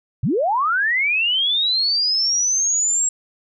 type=linear sweep; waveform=sine; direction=up; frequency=91.1 to 7640 Hz; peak=-16 dBFS; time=0.23-3.09 s; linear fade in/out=5 ms; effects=none